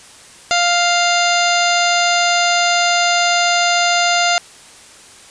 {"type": "harmonic tone with a mistuned harmonic", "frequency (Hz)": 698.5, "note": "F5", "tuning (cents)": 0, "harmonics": [1, 2, 3, 4, 5, 6, 7, 9, 10], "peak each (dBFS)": [-16, -19, -21, -22, -23, -24, -24, -26, -26], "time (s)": [0.51, 4.38], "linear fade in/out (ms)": 0, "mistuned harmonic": 5, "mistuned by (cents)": 39, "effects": ["white hiss -41 dBFS RMS until 5.3 s", "resampled to 22050 Hz"]}